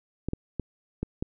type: clicks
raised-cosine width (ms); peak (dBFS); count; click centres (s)
3; -16; 5; 0.286 / 0.334 / 0.597 / 1.03 / 1.225
effects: none